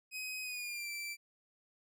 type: tone with pitch glide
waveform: sawtooth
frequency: 2521 to 2339 Hz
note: D#7 to D7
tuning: +22 to -8 cents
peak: -36 dBFS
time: 0.11-1.17 s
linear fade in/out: 50 ms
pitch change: -130 cents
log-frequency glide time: 0.42-0.9 s
effects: none